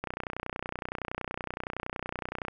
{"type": "click train", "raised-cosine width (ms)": 0.5, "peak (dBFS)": -18, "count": 76, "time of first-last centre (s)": [0.04, 2.483], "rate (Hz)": 30.7, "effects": []}